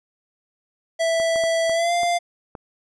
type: tone with pitch glide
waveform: square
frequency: 659.3 to 695.7 Hz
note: E5 to F5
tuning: 0 to -7 cents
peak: -19 dBFS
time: 0.99-2.19 s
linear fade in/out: 20 ms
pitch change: +93 cents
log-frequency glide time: 1.73-1.93 s
type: clicks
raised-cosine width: 1 ms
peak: -21 dBFS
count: 6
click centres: 1.2 / 1.359 / 1.438 / 1.696 / 2.033 / 2.552 s
effects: resampled to 22050 Hz